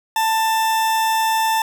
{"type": "tone", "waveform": "40% pulse", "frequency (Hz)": 888, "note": "A5", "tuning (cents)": 16, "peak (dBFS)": -15, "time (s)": [0.16, 1.62], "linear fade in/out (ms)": 2, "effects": []}